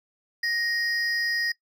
triangle tone pair together, 1870 / 4975 Hz, A#6 / D#8, +5 / -1 cents, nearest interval octave + perfect fourth, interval 1694 cents, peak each -24 / -28 dBFS, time 0.43-1.52 s, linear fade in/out 5 ms, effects noise-tail reverb RT60 0.1 s tail -20 dB re dry

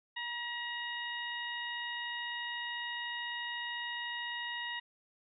harmonic tone with a mistuned harmonic, 954 Hz, A#5, 40 cents sharp, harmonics 1 / 2 / 3 / 4, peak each -44 / -39 / -43 / -45 dBFS, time 0.16-4.8 s, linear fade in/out 10 ms, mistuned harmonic 4, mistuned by -39 cents, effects none

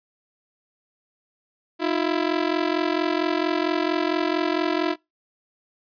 sawtooth ring-modulated tone, 332.9 Hz, E4, 17 cents sharp, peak -14 dBFS, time 1.79-4.96 s, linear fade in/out 50 ms, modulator 22.2 Hz, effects noise-tail reverb RT60 0.2 s tail -24 dB re dry + resampled to 11025 Hz

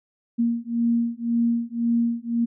sine beating tone pair, 233.1 / 235 Hz, A#3 / A#3, 0 / +14 cents, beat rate 1.9 Hz, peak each -23 dBFS, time 0.38-2.46 s, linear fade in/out 20 ms, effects none

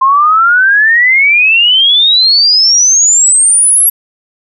sine exponential sweep, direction up, 1046.5 to 11480 Hz, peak -4 dBFS, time 0.01-3.9 s, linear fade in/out 10 ms, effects none

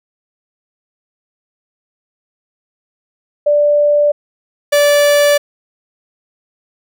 sine / 45% pulse tone pair in turn, 587.3 / 580.9 Hz, D5 / D5, 0 / -19 cents, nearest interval unison, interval 19 cents, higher first, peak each -8 dBFS, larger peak neither, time 3.46-4.12 / 4.72-5.38 s, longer neither, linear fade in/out 10 ms, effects none

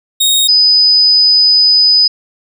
sawtooth / sine tone pair in turn, 3742 / 4995 Hz, A#7 / D#8, +6 / +6 cents, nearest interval perfect fourth, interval 500 cents, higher second, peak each -5 dBFS, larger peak neither, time 0.2-0.48 / 0.48-2.08 s, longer second, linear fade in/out 10 ms, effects none

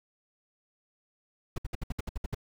brown noise bursts, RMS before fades -32 dBFS, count 10, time 1.56-2.347 s, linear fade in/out 5 ms, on 22 ms, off 63 ms, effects none

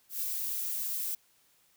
violet noise with ADSR envelope, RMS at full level -32 dBFS, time 0.09-1.15 s, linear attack 130 ms, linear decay 22 ms, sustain -2 dB, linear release 4 ms, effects white hiss -67 dBFS RMS until 1.76 s

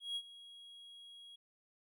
triangle tone with ADSR envelope, 3300 Hz, G#7, 12 cents flat, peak -34 dBFS, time 0-1.36 s, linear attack 160 ms, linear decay 58 ms, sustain -17 dB, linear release 8 ms, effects none

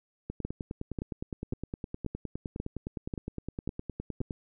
two click trains, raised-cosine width 3 ms, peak -20 / -22 dBFS, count 8 / 40, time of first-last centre 0.45-4.213 / 0.3-4.308 s, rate 1.86 / 9.73 Hz, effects none

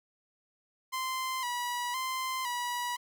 sawtooth tone with vibrato, 1005 Hz, B5, 30 cents sharp, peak -28 dBFS, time 0.92-2.97 s, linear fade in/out 20 ms, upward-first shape square, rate 0.98 Hz, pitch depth 58 cents each way, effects none

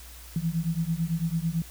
sine beating tone pair, 160.6 / 169.6 Hz, E3 / E3, -45 / +50 cents, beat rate 9 Hz, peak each -28 dBFS, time 0.36-1.62 s, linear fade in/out 2 ms, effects added 60 Hz sine -45 dBFS peak until 1.7 s + white hiss -48 dBFS RMS until 1.7 s

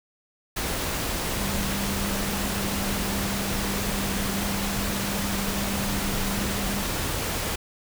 sine tone in noise, 198.6 Hz, G3, 23 cents sharp, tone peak -30 dBFS, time 1.37-6.83 s, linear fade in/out 10 ms, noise pink, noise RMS -28 dBFS, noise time 0.56-7.56 s, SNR -5 dB, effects none

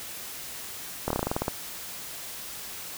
slowing click train, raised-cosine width 1 ms, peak -12 dBFS, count 11, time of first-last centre 1.08-1.481 s, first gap 24 ms, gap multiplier 1.11, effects white hiss -39 dBFS RMS until 2.97 s

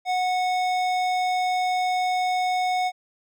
triangle tone with hard clipping, 734 Hz, F#5, 14 cents flat, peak -23 dBFS, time 0.05-2.92 s, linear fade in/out 50 ms, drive 18 dB, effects none

